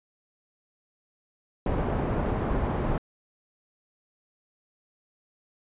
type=low-pass noise; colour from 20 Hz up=pink; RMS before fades=-27 dBFS; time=1.66-2.98 s; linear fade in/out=2 ms; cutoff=950 Hz; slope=12 dB/octave; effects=resampled to 8000 Hz